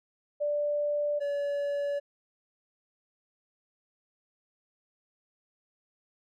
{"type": "tone pair in turn", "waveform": ["sine", "triangle"], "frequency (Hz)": [587.3, 571.6], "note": ["D5", "D5"], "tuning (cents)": [0, -47], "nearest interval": "unison", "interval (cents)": 47, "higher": "first", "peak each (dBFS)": -26, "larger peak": "neither", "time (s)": [[0.4, 1.2], [1.2, 2]], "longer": "neither", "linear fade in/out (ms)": 20, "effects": []}